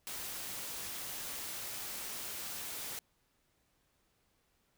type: noise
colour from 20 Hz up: white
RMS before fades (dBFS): -42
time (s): 0.07-2.99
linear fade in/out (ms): 0
effects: pink hiss -75 dBFS RMS until 4.77 s

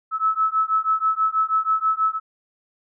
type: beating tone pair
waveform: sine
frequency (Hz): 1298 / 1304.2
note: E6 / E6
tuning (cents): -27 / -19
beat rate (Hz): 6.2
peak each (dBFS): -21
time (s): 0.11-2.2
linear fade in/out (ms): 50
effects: none

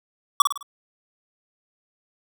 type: tone with echo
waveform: square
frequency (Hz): 1142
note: D6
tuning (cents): -49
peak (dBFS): -10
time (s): 0.4-0.42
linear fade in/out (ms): 2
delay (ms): 52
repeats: 4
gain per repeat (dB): -7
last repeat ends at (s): 0.628
effects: none

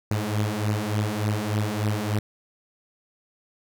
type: beating tone pair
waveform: sawtooth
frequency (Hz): 103.83 / 107.23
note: G#2 / A2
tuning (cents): 0 / -44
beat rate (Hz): 3.4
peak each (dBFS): -23 / -22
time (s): 0.11-2.19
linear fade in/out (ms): 0
effects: none

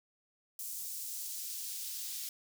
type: noise with high-pass filter sweep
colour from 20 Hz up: white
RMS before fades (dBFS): -41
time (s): 0.59-2.29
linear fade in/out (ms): 2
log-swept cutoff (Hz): 7100 to 3700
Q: 0.96
effects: none

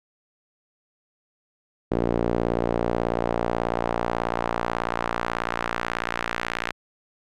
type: tone with band-pass filter sweep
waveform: sawtooth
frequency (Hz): 58.27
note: A#1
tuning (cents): 0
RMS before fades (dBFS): -26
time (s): 1.91-6.72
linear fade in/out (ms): 10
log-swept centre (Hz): 400 to 1900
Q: 1.2
effects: none

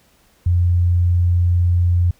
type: tone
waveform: sine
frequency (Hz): 87.8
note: F2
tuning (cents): +10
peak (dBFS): -12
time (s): 0.46-2.11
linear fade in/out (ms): 5
effects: pink hiss -56 dBFS RMS until 2.19 s

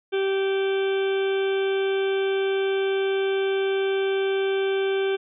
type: harmonic tone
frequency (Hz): 388.8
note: G4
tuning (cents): -14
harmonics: 1 / 2 / 3 / 4 / 6 / 7 / 8 / 9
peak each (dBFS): -21 / -36 / -42 / -34 / -37 / -43 / -39 / -41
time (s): 0.12-5.17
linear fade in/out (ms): 20
effects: none

